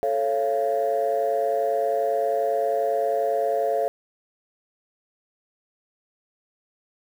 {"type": "chord", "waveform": "sine", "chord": "A augmented", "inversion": "none", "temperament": "just", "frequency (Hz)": [440, 550, 687.5], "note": ["A4", "C#5", "E#5"], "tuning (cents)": [0, -14, -27], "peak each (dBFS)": [-25, -24, -23], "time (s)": [0.03, 3.88], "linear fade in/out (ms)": 0, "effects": ["tanh soft clip ceiling -14 dBFS", "8-bit"]}